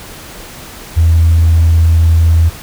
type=tone; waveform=sine; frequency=82.4 Hz; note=E2; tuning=in tune; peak=-4 dBFS; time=0.96-2.5 s; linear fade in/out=20 ms; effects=tanh soft clip ceiling -1 dBFS + pink hiss -31 dBFS RMS until 2.62 s